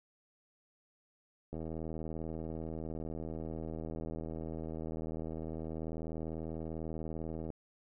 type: click train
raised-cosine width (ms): 2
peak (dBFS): -28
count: 480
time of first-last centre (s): 1.53-7.503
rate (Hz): 80.2
effects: none